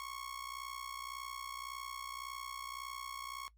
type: tone with amplitude modulation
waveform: sawtooth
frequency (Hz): 1098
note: C#6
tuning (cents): -17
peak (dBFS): -36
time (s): 0-3.48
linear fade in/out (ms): 0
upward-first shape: sine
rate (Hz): 61.8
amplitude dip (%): 80
effects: noise-tail reverb RT60 0.1 s tail -18 dB re dry + added 55 Hz sine -63 dBFS peak until 3.57 s